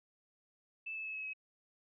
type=tone with pitch steps; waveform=sine; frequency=2633 / 2613 / 2594 / 2574 / 2555 Hz; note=E7 / E7 / E7 / E7 / D#7; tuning=-3 / -16 / -28 / -42 / +45 cents; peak=-39 dBFS; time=0.86-1.335 s; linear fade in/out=10 ms; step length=95 ms; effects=none